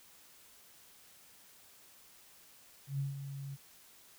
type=tone with ADSR envelope; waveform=sine; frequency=138.59 Hz; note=C#3; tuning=in tune; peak=-31 dBFS; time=2.87-3.57 s; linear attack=120 ms; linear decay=150 ms; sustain=-9 dB; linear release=33 ms; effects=white hiss -60 dBFS RMS until 4.18 s